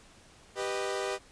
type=chord; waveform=sawtooth; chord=G augmented; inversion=none; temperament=equal with one note detuned; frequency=392 / 493.9 / 618 Hz; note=G4 / B4 / D#5; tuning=0 / 0 / -12 cents; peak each=-30 / -32 / -33 dBFS; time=0.55-1.19 s; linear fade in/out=50 ms; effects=pink hiss -57 dBFS RMS until 1.31 s + resampled to 22050 Hz